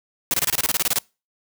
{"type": "noise bursts", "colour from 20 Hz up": "white", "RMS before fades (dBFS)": -20, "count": 13, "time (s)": [0.31, 0.986], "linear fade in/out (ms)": 0, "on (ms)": 28, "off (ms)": 26, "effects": ["noise-tail reverb RT60 0.3 s tail -26 dB re dry"]}